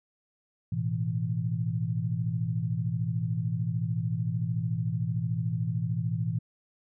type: chord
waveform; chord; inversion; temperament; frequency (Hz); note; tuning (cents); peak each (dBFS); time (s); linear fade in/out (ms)
sine; A suspended second; none; equal; 110 / 123.47 / 164.81; A2 / B2 / E3; 0 / 0 / 0; -31; 0.72-6.39; 5
effects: none